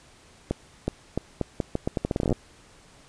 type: accelerating click train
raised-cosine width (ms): 2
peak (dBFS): -11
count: 19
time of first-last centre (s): 0.51-2.327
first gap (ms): 370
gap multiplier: 0.8
effects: pink hiss -54 dBFS RMS until 3.08 s + resampled to 22050 Hz